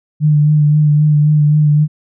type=tone with vibrato; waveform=sine; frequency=150 Hz; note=D3; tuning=37 cents sharp; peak=-7 dBFS; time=0.2-1.88 s; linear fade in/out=50 ms; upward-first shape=sine; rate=3.8 Hz; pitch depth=25 cents each way; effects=none